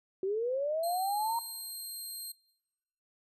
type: linear sweep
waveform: sine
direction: up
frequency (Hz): 370 to 940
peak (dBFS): -29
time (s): 0.23-1.39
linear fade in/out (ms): 2
type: tone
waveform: 5% pulse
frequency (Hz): 4186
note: C8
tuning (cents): 0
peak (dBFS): -32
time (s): 0.83-2.32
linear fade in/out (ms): 5
effects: noise-tail reverb RT60 1.0 s tail -22 dB re dry + resampled to 32000 Hz